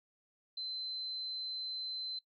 sine tone, 4070 Hz, C8, 49 cents flat, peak -38 dBFS, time 0.57-2.19 s, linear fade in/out 5 ms, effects noise-tail reverb RT60 0.1 s tail -19 dB re dry

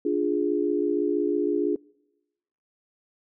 sine chord, D diminished, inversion none, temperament equal, 293.7 / 349.2 / 415.3 Hz, D4 / F4 / Ab4, 0 / 0 / 0 cents, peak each -26 dBFS, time 0.05-1.76 s, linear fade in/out 5 ms, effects noise-tail reverb RT60 1.0 s tail -26 dB re dry

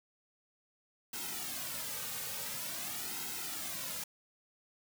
white noise with flanger, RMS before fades -40 dBFS, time 1.13-4.04 s, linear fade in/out 5 ms, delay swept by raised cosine 1.7 to 3 ms, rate 0.47 Hz, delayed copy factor -0.8, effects none

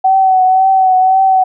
sine tone with vibrato, 756 Hz, F#5, 37 cents sharp, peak -6 dBFS, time 0.04-1.44 s, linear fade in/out 10 ms, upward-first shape triangle, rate 1.9 Hz, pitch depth 35 cents each way, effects none

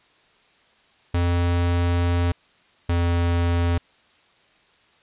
square tone pair in turn, 87 / 86.1 Hz, F2 / F2, -6 / -24 cents, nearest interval unison, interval 18 cents, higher first, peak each -19 dBFS, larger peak neither, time 1.14-2.32 / 2.89-3.78 s, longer first, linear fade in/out 5 ms, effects white hiss -58 dBFS RMS until 5.02 s + resampled to 8000 Hz

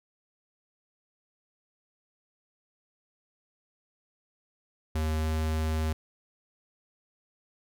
square tone with pitch glide, 78.3 to 78.75 Hz, D#2 to D#2, +11 to +21 cents, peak -27 dBFS, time 4.95-5.93 s, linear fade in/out 5 ms, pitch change +10 cents, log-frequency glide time 5.2-5.26 s, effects none

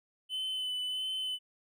triangle tone with vibrato, 3026 Hz, F#7, 38 cents sharp, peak -31 dBFS, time 0.29-1.39 s, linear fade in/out 50 ms, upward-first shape sine, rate 1.5 Hz, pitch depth 18 cents each way, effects none

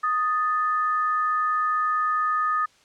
sine tone pair together, 1244.5 / 1760 Hz, D#6 / A6, 0 / 0 cents, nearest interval tritone, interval 600 cents, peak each -21 / -30 dBFS, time 0.03-2.66 s, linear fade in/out 10 ms, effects white hiss -58 dBFS RMS until 2.84 s + low-pass 6000 Hz 12 dB/octave

